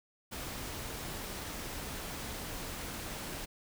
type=noise; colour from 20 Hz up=pink; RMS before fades=-41 dBFS; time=0.31-3.46 s; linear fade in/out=20 ms; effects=none